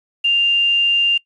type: tone with quantisation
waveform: sine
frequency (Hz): 2794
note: F7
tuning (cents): 0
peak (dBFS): -12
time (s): 0.24-1.18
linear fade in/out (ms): 10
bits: 7
effects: noise-tail reverb RT60 0.1 s tail -23 dB re dry + resampled to 24000 Hz